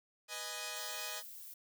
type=chord; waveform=5% pulse; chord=G# minor; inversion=first; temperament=equal; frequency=493.9 / 622.3 / 830.6 Hz; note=B4 / D#5 / G#5; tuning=0 / 0 / 0 cents; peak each=-36 / -32 / -33 dBFS; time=0.28-1.23 s; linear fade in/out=50 ms
type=noise; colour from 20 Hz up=violet; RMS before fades=-50 dBFS; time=0.76-1.54 s; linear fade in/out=5 ms
effects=none